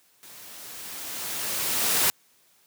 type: noise with level ramp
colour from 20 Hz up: white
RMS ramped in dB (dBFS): -47 to -21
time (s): 0.23-2.1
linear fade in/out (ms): 0
effects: white hiss -62 dBFS RMS until 2.66 s + high-pass 100 Hz 12 dB/octave